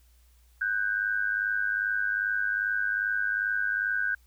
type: tone pair together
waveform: sine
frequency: 1493 / 1595.5 Hz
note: F#6 / G6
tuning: +15 / +30 cents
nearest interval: minor second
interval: 115 cents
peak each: -28 dBFS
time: 0.61-4.15 s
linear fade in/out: 5 ms
effects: added 60 Hz sine -57 dBFS peak until 4.26 s + white hiss -67 dBFS RMS until 4.26 s